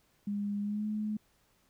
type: tone with pitch glide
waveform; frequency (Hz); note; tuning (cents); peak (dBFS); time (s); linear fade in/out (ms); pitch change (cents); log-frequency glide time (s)
sine; 203.8 to 212.8; G#3 to G#3; -32 to +42; -31; 0.27-1.17; 5; +74; 0.61-0.86
effects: pink hiss -70 dBFS RMS until 1.69 s